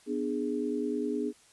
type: chord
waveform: sine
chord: G# diminished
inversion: first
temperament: just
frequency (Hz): 249.2 / 299 / 415.3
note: B3 / D4 / G#4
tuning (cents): +16 / +31 / 0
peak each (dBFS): -33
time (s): 0.06-1.33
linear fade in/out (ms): 50
effects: white hiss -60 dBFS RMS until 1.52 s + resampled to 24000 Hz